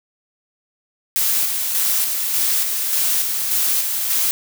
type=noise with tremolo; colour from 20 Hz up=blue; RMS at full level=-18 dBFS; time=1.16-4.31 s; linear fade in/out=0 ms; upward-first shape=square; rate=1.7 Hz; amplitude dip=35%; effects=none